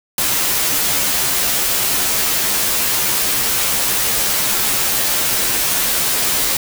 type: noise with comb filter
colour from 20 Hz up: white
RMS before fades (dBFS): -17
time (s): 0.18-6.57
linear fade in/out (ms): 2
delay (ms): 12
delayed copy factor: -0.8
effects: none